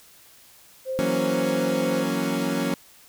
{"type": "tone with pitch glide", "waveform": "sine", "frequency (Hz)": [524, 517.7], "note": ["C5", "C5"], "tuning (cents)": [2, -18], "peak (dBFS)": -25, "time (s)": [0.85, 2.06], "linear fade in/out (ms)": 50, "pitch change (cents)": -20, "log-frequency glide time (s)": [1.11, 1.72]}
{"type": "chord", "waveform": "30% pulse", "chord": "F# dominant seventh", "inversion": "third", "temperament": "equal", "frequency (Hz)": [164.81, 185, 233.1, 277.2], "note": ["E3", "F#3", "A#3", "C#4"], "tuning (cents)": [0, 0, 0, 0], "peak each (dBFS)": [-29, -27, -26, -24], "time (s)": [0.99, 2.74], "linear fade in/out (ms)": 0}
{"effects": ["white hiss -52 dBFS RMS until 3.08 s"]}